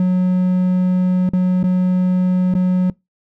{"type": "tone with dropouts", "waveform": "triangle", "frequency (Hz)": 182.8, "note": "F#3", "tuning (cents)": -21, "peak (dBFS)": -10, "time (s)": [0, 2.9], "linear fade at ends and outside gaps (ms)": 2, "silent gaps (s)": [[1.291, 1.334], [1.63, 1.639], [2.54, 2.55]], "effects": ["noise-tail reverb RT60 0.2 s tail -24 dB re dry"]}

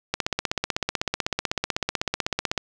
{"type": "click train", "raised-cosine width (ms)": 0.2, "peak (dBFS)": -6, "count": 40, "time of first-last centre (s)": [0.14, 2.578], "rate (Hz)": 16, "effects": []}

